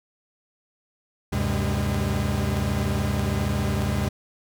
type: tone cluster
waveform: 45% pulse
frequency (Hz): 75.2 / 96.6 / 129.6 / 203.2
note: D2 / G2 / C3 / G#3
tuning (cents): +42 / -25 / -16 / -38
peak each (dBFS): -28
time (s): 1.32-4.09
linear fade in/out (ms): 10
effects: none